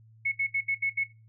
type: tone bursts at uneven times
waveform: sine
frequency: 2198 Hz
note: C#7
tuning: 15 cents flat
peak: -24 dBFS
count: 6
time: 0.25-0.32 / 0.39-0.47 / 0.54-0.61 / 0.68-0.75 / 0.82-0.9 / 0.97-1.04 s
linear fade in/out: 10 ms
effects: noise-tail reverb RT60 0.3 s tail -18 dB re dry + added 111 Hz sine -53 dBFS peak until 1.28 s